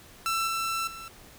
sawtooth tone with level steps, 1337 Hz, E6, 24 cents sharp, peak -22 / -24 / -36 dBFS, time 0.26-1.08 s, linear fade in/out 0 ms, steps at 0.47 / 0.87 s, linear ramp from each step 5 ms, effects pink hiss -51 dBFS RMS until 1.38 s

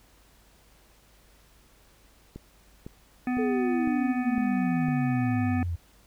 click train, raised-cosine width 3 ms, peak -26 dBFS, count 6, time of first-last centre 2.36-4.885 s, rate 1.98 Hz
harmonic tone, 250 Hz, B3, 21 cents sharp, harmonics 1 / 3 / 5 / 7 / 9 / 10, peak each -25 / -35 / -43 / -40 / -44 / -45 dBFS, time 3.27-5.63 s, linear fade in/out 2 ms
sine exponential sweep, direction down, 444 to 82.41 Hz, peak -27 dBFS, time 3.38-5.76 s, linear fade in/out 10 ms
effects added 50 Hz sine -60 dBFS peak until 6.06 s + pink hiss -60 dBFS RMS until 6.06 s

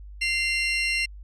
35% pulse tone pair together, 2093 / 2749 Hz, C7 / F7, 0 / -28 cents, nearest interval perfect fourth, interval 472 cents, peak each -24 dBFS, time 0.21-1.06 s, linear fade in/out 10 ms, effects added 50 Hz sine -39 dBFS peak until 1.23 s + resampled to 22050 Hz

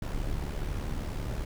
brown noise with amplitude modulation, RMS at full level -30 dBFS, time 0.02-1.45 s, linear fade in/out 5 ms, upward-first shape sine, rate 72.2 Hz, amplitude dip 60%, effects none

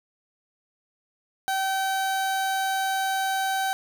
30% pulse tone, 770 Hz, G5, 31 cents flat, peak -21 dBFS, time 1.48-3.73 s, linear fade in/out 0 ms, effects none

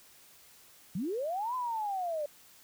sine linear two-way sweep, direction up then down, 154.2 to 1027 to 573 Hz, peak -31 dBFS, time 0.95-2.26 s, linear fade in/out 5 ms, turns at 1.55 s, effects white hiss -58 dBFS RMS until 2.63 s

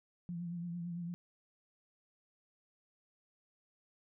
sine tone with vibrato, 172.5 Hz, F3, 21 cents flat, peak -38 dBFS, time 0.29-1.14 s, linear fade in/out 0 ms, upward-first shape triangle, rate 8.9 Hz, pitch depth 50 cents each way, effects none

